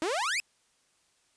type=exponential sweep; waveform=sawtooth; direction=up; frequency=297.9 to 2637 Hz; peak=-24 dBFS; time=0.02-0.4 s; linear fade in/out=0 ms; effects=white hiss -69 dBFS RMS until 1.36 s + resampled to 22050 Hz